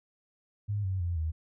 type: tone with pitch steps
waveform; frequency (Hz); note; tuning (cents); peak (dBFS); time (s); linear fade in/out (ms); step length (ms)
sine; 103.1 / 94.54 / 86.7 / 79.5; G#2 / F#2 / F2 / D#2; -12 / +38 / -12 / +38; -28; 0.68-1.32; 20; 160
effects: none